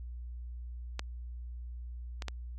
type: clicks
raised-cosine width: 0.2 ms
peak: -17 / -21 / -19 dBFS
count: 3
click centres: 0.994 / 2.222 / 2.283 s
effects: added 60 Hz sine -39 dBFS peak until 2.58 s + MP3 96 kbps